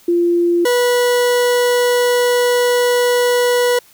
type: tone pair in turn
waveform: sine / 40% pulse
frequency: 345.6 / 488.8 Hz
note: F4 / B4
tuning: -18 / -18 cents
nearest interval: tritone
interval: 600 cents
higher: second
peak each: -11 dBFS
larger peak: neither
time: 0.08-0.65 / 0.65-3.79 s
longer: second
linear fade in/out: 5 ms
effects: white hiss -48 dBFS RMS until 3.93 s